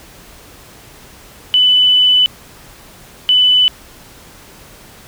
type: tone bursts at uneven times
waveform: sine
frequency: 2995 Hz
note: F#7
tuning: 20 cents sharp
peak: -7 dBFS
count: 2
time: 1.54-2.26 / 3.29-3.68 s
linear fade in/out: 0 ms
effects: pink hiss -40 dBFS RMS until 5.07 s